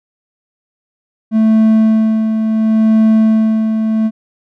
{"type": "tone with tremolo", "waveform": "triangle", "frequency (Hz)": 220, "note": "A3", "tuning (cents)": 0, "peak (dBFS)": -4, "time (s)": [1.31, 4.11], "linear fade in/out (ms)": 50, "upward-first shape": "sine", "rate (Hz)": 0.71, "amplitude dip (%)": 50, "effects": []}